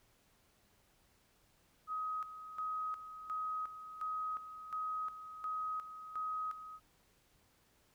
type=tone with tremolo; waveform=sine; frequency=1262 Hz; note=D#6; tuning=24 cents sharp; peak=-36 dBFS; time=1.87-6.8 s; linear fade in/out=50 ms; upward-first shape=square; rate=1.4 Hz; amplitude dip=70%; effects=pink hiss -71 dBFS RMS until 7.94 s